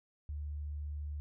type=tone; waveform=sine; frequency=73.8 Hz; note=D2; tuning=9 cents sharp; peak=-37 dBFS; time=0.29-1.2 s; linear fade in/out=0 ms; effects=none